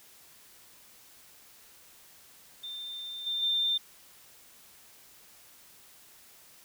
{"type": "tone with level steps", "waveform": "sine", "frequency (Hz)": 3592, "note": "A7", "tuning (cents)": 35, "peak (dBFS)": [-37, -29, -25], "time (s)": [2.63, 3.78], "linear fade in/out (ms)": 10, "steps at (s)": [3.26, 3.42], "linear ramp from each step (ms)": 10, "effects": ["white hiss -56 dBFS RMS until 6.64 s"]}